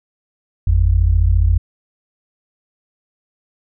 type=tone pair together; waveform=sine; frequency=50.72 / 85.3 Hz; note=G#1 / F2; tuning=-40 / -40 cents; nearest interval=major sixth; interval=900 cents; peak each=-13 dBFS; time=0.67-1.58 s; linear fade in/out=5 ms; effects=none